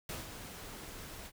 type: noise with ADSR envelope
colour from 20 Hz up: pink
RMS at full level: -40 dBFS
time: 0.09-1.32 s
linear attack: 3 ms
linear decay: 170 ms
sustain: -7 dB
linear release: 59 ms
effects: none